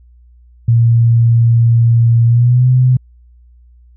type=tone with pitch glide; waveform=sine; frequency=116.54 to 127.09 Hz; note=A#2 to C3; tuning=0 to -50 cents; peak=-6 dBFS; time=0.68-2.97 s; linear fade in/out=5 ms; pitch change=+150 cents; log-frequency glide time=2.26-2.68 s; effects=added 60 Hz sine -41 dBFS peak until 3.96 s